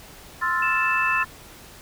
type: chord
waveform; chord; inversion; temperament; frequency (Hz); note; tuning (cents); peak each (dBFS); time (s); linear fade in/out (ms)
sine; F major seventh; second; equal; 1046.5 / 1318.5 / 1396.9 / 1760; C6 / E6 / F6 / A6; 0 / 0 / 0 / 0; -25 / -28 / -30 / -24; 0.41-1.25; 20
type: tone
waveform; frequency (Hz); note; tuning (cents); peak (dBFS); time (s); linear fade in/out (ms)
sine; 2637; E7; 0; -24; 0.62-1.23; 5
effects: pink hiss -45 dBFS RMS until 1.81 s